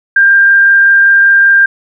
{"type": "tone with frequency modulation", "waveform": "sine", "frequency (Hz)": 1594, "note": "G6", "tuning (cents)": 28, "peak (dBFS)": -3, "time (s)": [0.16, 1.66], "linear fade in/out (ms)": 5, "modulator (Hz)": 25.2, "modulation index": 0.42, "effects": []}